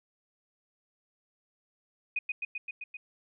sine tone with echo, 2489 Hz, D#7, in tune, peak -27 dBFS, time 2.16-2.19 s, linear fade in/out 5 ms, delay 130 ms, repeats 6, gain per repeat -2 dB, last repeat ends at 2.97 s, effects none

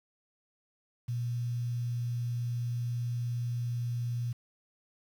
sine tone with quantisation, 120.3 Hz, B2, 45 cents flat, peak -30 dBFS, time 1.08-4.33 s, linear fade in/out 10 ms, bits 9, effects none

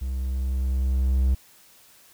triangle tone with level ramp, 65 Hz, C2, 11 cents flat, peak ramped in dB -24 to -15 dBFS, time 0.01-1.35 s, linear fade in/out 10 ms, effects white hiss -54 dBFS RMS until 2.13 s

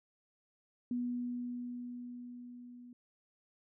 sine tone with level ramp, 244.3 Hz, B3, 19 cents flat, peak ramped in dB -32 to -50 dBFS, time 0.91-2.93 s, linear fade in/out 2 ms, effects none

